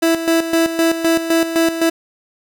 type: tone with tremolo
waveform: 30% pulse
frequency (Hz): 329.6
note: E4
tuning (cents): 0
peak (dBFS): -9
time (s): 0.02-1.9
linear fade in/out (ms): 10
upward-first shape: square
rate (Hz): 3.9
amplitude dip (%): 65
effects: none